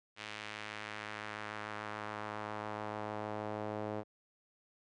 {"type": "tone with band-pass filter sweep", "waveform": "sawtooth", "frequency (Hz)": 106.3, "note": "G#2", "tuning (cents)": 41, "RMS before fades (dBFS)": -42, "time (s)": [0.16, 4.04], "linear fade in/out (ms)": 50, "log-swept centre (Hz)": [2700, 550], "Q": 1.2, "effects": ["resampled to 22050 Hz"]}